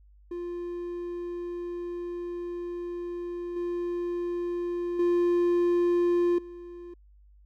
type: tone with level steps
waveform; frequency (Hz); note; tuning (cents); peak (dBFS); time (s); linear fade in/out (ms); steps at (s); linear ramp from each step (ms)
triangle; 349.2; F4; 0; -30 / -26 / -19 / -38; 0.31-6.94; 5; 3.56 / 4.99 / 6.38; 5
effects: added 50 Hz sine -53 dBFS peak until 7.45 s